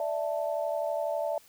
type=chord; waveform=sine; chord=D suspended second; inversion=none; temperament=equal; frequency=587.3 / 659.3 / 880 Hz; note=D5 / E5 / A5; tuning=0 / 0 / 0 cents; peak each=-31 / -31 / -37 dBFS; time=0-1.38 s; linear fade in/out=2 ms; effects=white hiss -58 dBFS RMS until 1.48 s